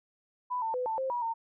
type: tone with pitch steps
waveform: sine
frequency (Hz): 993 / 896 / 502 / 888 / 528 / 965 / 912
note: B5 / A5 / B4 / A5 / C5 / B5 / A#5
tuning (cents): +9 / +31 / +28 / +16 / +16 / -40 / -38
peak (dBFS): -29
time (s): 0.5-1.34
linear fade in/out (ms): 20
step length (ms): 120
effects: none